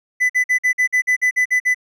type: tone bursts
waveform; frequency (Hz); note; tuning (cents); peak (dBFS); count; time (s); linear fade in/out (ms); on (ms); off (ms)
triangle; 2000; B6; +21; -11; 11; 0.2-1.746; 20; 96; 49
effects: none